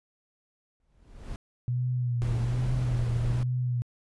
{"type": "noise with exponential growth", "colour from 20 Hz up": "brown", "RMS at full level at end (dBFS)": -33, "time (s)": [0.8, 1.36], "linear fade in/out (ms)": 1, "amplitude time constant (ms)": 120}
{"type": "tone with vibrato", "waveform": "sine", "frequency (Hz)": 121.7, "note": "B2", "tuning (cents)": -25, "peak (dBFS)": -25, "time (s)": [1.68, 3.82], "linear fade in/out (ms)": 0, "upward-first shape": "sine", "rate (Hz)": 1.2, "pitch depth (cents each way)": 54}
{"type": "noise", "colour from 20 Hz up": "brown", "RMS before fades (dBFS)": -33, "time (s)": [2.22, 3.43], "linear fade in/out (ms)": 0}
{"effects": ["resampled to 24000 Hz"]}